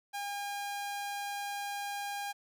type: tone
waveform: sawtooth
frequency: 809 Hz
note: G#5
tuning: 46 cents flat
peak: -32 dBFS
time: 0.13-2.33 s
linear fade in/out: 20 ms
effects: none